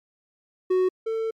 triangle tone pair in turn, 370 / 447.3 Hz, F#4 / A4, 0 / +28 cents, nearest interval minor third, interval 328 cents, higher second, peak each -16 / -22 dBFS, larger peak first, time 0.7-0.89 / 1.06-1.31 s, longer second, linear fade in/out 10 ms, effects MP3 96 kbps

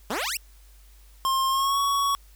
10% pulse exponential sweep, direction up, 189 to 2896 Hz, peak -18 dBFS, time 0.1-0.37 s, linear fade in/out 2 ms
square tone with pitch glide, 1064 to 1118.2 Hz, C6 to C#6, +29 to +15 cents, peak -22 dBFS, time 1.25-2.15 s, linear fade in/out 0 ms, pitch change +86 cents, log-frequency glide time 1.49-1.79 s
effects added 50 Hz sine -49 dBFS peak until 2.35 s + white hiss -59 dBFS RMS until 2.35 s

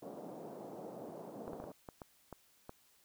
white band-pass noise, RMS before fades -48 dBFS, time 0.02-1.72 s, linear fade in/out 5 ms, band 160 to 690 Hz, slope 24 dB/octave
clicks, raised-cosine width 1 ms, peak -32 dBFS, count 8, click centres 1.479 / 1.533 / 1.601 / 1.64 / 1.888 / 2.018 / 2.327 / 2.694 s
effects white hiss -69 dBFS RMS until 3.04 s

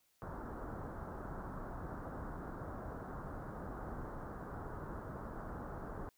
pink low-pass noise, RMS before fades -45 dBFS, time 0.22-6.09 s, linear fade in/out 0 ms, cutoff 1500 Hz, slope 48 dB/octave, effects white hiss -75 dBFS RMS until 6.17 s

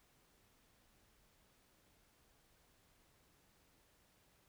silence, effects pink hiss -72 dBFS RMS until 4.48 s

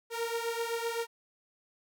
sawtooth beating tone pair, 460.7 / 468.5 Hz, A#4 / A#4, -20 / +9 cents, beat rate 7.8 Hz, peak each -30 / -32 dBFS, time 0.1-1.07 s, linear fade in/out 50 ms, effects none

